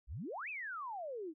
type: exponential two-way sweep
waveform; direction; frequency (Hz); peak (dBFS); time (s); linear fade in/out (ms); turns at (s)
sine; up then down; 49 to 2670 to 297; -40; 0.07-1.34; 50; 0.49
effects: none